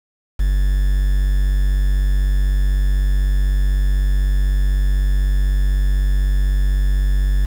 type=tone with quantisation; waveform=triangle; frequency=48 Hz; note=G1; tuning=36 cents flat; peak=-11 dBFS; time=0.39-7.46 s; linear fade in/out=10 ms; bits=6; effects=none